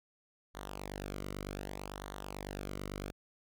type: tone with flanger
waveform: sawtooth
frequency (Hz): 49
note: G1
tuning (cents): 0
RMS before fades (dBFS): -43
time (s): 0.54-3.12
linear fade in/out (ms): 20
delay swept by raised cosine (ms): 0.39 to 1.19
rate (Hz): 0.65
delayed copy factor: -0.75
effects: none